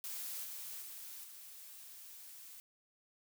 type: noise with level steps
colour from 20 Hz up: blue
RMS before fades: -43 / -46 / -49 / -53 dBFS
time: 0.04-2.6 s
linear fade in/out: 0 ms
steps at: 0.43 / 0.81 / 1.23 s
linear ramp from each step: 20 ms
effects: none